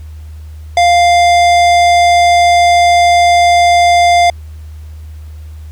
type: tone with hard clipping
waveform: sine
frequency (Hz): 698.5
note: F5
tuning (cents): 0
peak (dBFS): -7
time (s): 0.77-4.3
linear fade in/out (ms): 2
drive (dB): 16
effects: added 77 Hz sine -26 dBFS peak until 5.71 s + pink hiss -48 dBFS RMS until 5.71 s